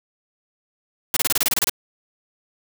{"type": "noise bursts", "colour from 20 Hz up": "white", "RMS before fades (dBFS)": -19, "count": 11, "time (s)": [1.14, 1.696], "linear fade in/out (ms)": 2, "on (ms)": 26, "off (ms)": 27, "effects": []}